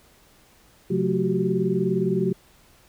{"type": "tone cluster", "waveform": "sine", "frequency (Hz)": [133.8, 181, 218.4, 365.5, 385.1], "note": ["C3", "F#3", "A3", "F#4", "G4"], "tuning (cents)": [39, -38, -13, -21, -31], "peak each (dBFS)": [-30, -24, -29, -27, -25], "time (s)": [0.9, 2.33], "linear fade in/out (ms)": 10, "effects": ["pink hiss -56 dBFS RMS until 2.88 s"]}